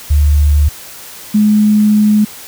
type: tone pair in turn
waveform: sine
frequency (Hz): 73.42 / 211.1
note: D2 / G#3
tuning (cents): 0 / +29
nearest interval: octave + tritone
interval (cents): 1829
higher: second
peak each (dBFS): -6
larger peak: neither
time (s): 0.1-0.69 / 1.34-2.25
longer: second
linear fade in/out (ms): 10
effects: white hiss -32 dBFS RMS until 2.47 s

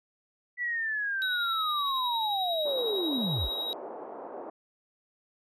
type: linear sweep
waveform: sine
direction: down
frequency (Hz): 1975.5 to 32.9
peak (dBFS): -28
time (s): 0.57-3.5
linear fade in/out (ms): 50
type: tone with tremolo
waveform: triangle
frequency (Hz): 3822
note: A#7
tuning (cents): +43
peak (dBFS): -28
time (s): 1.22-3.73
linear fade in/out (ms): 0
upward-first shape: triangle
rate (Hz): 11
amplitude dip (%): 30
type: band-pass noise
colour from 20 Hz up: pink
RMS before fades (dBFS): -41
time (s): 2.65-4.5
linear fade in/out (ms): 5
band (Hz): 350 to 920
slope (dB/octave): 24
effects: resampled to 32000 Hz

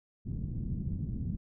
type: low-pass noise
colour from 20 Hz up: white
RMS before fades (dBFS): -35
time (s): 0.25-1.37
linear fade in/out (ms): 20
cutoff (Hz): 190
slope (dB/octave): 24
effects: none

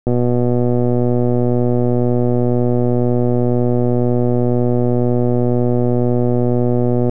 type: click train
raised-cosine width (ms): 2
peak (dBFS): -4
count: 858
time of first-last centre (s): 0.07-7.095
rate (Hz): 122
effects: none

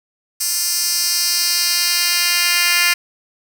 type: tone with high-pass filter sweep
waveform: 10% pulse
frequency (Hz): 349.5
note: F4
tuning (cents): +1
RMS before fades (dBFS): -17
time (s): 0.4-2.94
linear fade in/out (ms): 10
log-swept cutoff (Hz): 6900 to 2500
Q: 1.5
effects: none

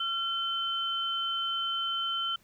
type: tone pair together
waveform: sine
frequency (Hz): 1368 / 3075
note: F6 / G7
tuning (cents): -36 / -34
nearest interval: octave + major second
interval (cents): 1402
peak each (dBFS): -33 / -30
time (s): 0-2.36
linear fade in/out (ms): 5
effects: pink hiss -64 dBFS RMS until 2.43 s

